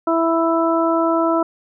harmonic tone, 330 Hz, E4, 2 cents sharp, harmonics 1 / 2 / 3 / 4, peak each -18 / -19 / -23 / -22 dBFS, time 0.07-1.43 s, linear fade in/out 5 ms, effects none

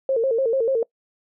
sine tone with vibrato, 493.9 Hz, B4, in tune, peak -17 dBFS, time 0.09-0.83 s, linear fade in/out 2 ms, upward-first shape square, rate 6.8 Hz, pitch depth 140 cents each way, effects noise-tail reverb RT60 0.1 s tail -23 dB re dry

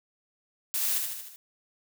blue noise with echo, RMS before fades -29 dBFS, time 0.74-0.98 s, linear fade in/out 0 ms, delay 76 ms, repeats 5, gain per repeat -4 dB, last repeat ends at 1.36 s, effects none

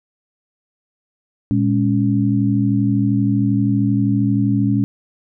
sine tone cluster, 115.7 / 205.9 / 278.6 Hz, A#2 / G#3 / C#4, -13 / -15 / +9 cents, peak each -18 dBFS, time 1.51-4.84 s, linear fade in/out 0 ms, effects none

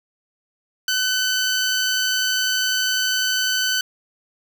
15% pulse tone, 1512 Hz, F#6, 37 cents sharp, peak -12 dBFS, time 0.88-3.81 s, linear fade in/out 2 ms, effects none

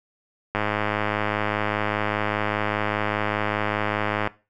click train, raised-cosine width 0.5 ms, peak -8 dBFS, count 392, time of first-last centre 0.55-4.274 s, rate 105 Hz, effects noise-tail reverb RT60 0.3 s tail -19 dB re dry

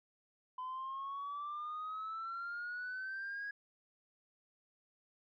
sine exponential sweep, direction up, 1011 to 1661.2 Hz, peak -38 dBFS, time 0.58-3.51 s, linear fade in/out 5 ms, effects tanh soft clip ceiling -37 dBFS

